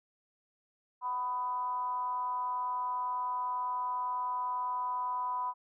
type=tone with frequency modulation; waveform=sine; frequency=995 Hz; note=B5; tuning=13 cents sharp; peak=-31 dBFS; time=1.01-5.54 s; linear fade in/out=50 ms; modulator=248 Hz; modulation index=0.42; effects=none